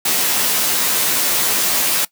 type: noise with comb filter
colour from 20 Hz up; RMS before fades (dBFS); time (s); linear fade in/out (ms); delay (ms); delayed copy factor
white; -17; 0.05-2.05; 5; 13; -0.75
effects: noise-tail reverb RT60 0.1 s tail -20 dB re dry + high-pass 150 Hz 12 dB/octave